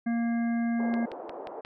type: harmonic tone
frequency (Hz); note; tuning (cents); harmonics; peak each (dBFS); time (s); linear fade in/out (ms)
233.1; A#3; 0; 1 / 3 / 5 / 7 / 9; -25 / -38 / -50 / -42 / -46; 0.06-1.06; 10
type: band-pass noise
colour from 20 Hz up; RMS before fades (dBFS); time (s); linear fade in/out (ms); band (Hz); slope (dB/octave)
pink; -40; 0.79-1.61; 5; 370 to 850; 24
type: click train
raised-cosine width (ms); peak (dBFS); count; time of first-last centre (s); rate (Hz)
0.3; -25; 5; 0.94-1.649; 5.64
effects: none